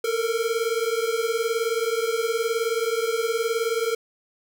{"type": "beating tone pair", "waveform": "square", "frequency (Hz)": [447.5, 466.5], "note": ["A4", "A#4"], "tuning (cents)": [29, 1], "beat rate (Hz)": 19, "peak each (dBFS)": -26, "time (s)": [0.04, 3.95], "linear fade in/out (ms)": 5, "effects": []}